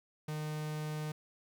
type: tone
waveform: 45% pulse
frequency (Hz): 153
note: D#3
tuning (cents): -29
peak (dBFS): -36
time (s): 0.28-1.12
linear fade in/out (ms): 5
effects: 11-bit